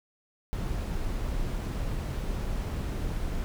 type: noise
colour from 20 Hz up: brown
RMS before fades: -31 dBFS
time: 0.53-3.44 s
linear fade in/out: 0 ms
effects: none